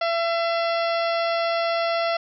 harmonic tone with a mistuned harmonic, 673 Hz, E5, 36 cents sharp, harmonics 1 / 2 / 3 / 4 / 5 / 6 / 7 / 8, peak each -22 / -28 / -32 / -34 / -36 / -38 / -39 / -40 dBFS, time 0.01-2.17 s, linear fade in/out 5 ms, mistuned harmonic 6, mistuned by +67 cents, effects none

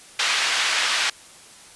pink band-pass noise, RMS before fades -22 dBFS, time 0.19-1.1 s, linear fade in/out 5 ms, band 1600 to 4900 Hz, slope 12 dB/octave, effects white hiss -46 dBFS RMS until 1.75 s + resampled to 24000 Hz

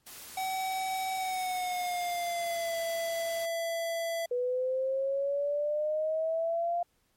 white noise, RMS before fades -46 dBFS, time 0.06-3.46 s, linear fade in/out 10 ms
square tone with pitch glide, 758 to 667.5 Hz, F#5 to E5, +42 to +22 cents, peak -31 dBFS, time 0.37-4.26 s, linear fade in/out 5 ms, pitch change -220 cents, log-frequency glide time 1.15-2.75 s
sine exponential sweep, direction up, 488.4 to 698.5 Hz, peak -27 dBFS, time 4.31-6.83 s, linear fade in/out 5 ms
effects pink hiss -72 dBFS RMS until 7.16 s + MP3 64 kbps

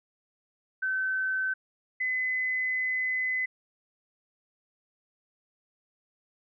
sine tone pair in turn, 1531 / 2025 Hz, G6 / B6, -41 / +43 cents, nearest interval perfect fourth, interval 484 cents, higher second, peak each -26 dBFS, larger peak neither, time 0.82-1.54 / 2-3.46 s, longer second, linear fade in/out 10 ms, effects none

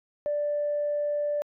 sine tone, 587.3 Hz, D5, in tune, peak -24 dBFS, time 0.26-1.42 s, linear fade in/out 0 ms, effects tanh soft clip ceiling -20 dBFS

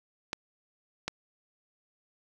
clicks, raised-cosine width 0.2 ms, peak -14 dBFS, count 2, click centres 0.331 / 1.08 s, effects none

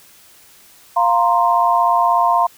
sine chord, F suspended fourth, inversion none, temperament just, 698.5 / 931.3 / 1047.7 Hz, F5 / Bb5 / C6, 0 / -2 / +2 cents, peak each -16 dBFS, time 0.96-2.47 s, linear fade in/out 10 ms, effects white hiss -47 dBFS RMS until 2.57 s

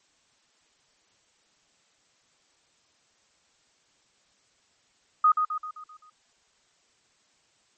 sine tone with echo, 1244.5 Hz, D#6, in tune, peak -15 dBFS, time 5.24-5.32 s, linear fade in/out 5 ms, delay 130 ms, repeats 6, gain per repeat -6 dB, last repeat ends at 6.1 s, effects white hiss -66 dBFS RMS until 7.77 s + MP3 32 kbps

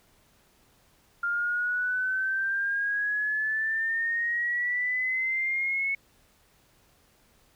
sine exponential sweep, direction up, 1396.9 to 2207 Hz, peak -25 dBFS, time 1.23-5.95 s, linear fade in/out 5 ms, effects pink hiss -63 dBFS RMS until 7.55 s

